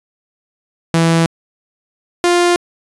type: tone pair in turn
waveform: sawtooth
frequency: 165.3 / 350.3 Hz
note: E3 / F4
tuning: +5 / +5 cents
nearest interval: octave + minor second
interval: 1300 cents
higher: second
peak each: -6 dBFS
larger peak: neither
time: 0.94-1.26 / 2.24-2.56 s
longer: neither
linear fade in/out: 0 ms
effects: resampled to 24000 Hz